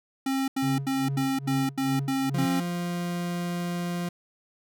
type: tone bursts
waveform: square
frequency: 268.4 Hz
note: C4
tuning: 44 cents sharp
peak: -25 dBFS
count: 8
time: 0.26-2.601 s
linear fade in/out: 5 ms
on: 220 ms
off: 83 ms
type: tone with tremolo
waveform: triangle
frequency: 138.59 Hz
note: C#3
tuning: in tune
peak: -24 dBFS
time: 0.62-2.46 s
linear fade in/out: 10 ms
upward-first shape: sine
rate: 2.4 Hz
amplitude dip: 90%
type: tone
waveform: 40% pulse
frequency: 174.61 Hz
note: F3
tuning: in tune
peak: -27 dBFS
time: 2.34-4.09 s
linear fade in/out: 5 ms
effects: none